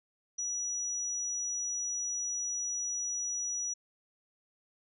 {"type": "tone", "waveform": "sine", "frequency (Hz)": 5850, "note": "F#8", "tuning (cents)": -21, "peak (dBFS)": -32, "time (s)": [0.38, 3.74], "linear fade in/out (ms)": 10, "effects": []}